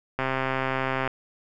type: click train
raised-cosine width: 0.5 ms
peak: -11 dBFS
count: 118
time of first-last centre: 0.19-1.076 s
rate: 132 Hz
effects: none